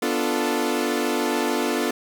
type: chord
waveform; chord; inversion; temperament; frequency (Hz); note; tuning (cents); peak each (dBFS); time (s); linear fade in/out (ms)
sawtooth; B half-diminished seventh; none; equal; 246.9 / 293.7 / 349.2 / 440; B3 / D4 / F4 / A4; 0 / 0 / 0 / 0; -23; 0.02-1.91; 5
effects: none